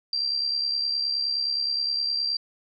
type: tone with amplitude modulation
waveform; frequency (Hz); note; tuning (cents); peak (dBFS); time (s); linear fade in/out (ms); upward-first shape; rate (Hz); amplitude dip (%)
sine; 4718; D8; +7; -21; 0.13-2.37; 2; sine; 69.6; 55
effects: none